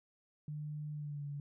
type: tone with pitch glide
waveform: sine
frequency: 150 to 143.64 Hz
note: D3 to D3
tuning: +37 to -38 cents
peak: -39 dBFS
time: 0.48-1.4 s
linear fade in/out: 2 ms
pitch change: -75 cents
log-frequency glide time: 0.93-1.25 s
effects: none